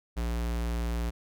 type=tone; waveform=square; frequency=58.27 Hz; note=A#1; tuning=in tune; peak=-29 dBFS; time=0.16-1.11 s; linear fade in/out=20 ms; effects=none